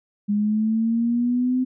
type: linear sweep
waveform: sine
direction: up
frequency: 204 to 257.6 Hz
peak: -18 dBFS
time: 0.28-1.65 s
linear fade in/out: 20 ms
effects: none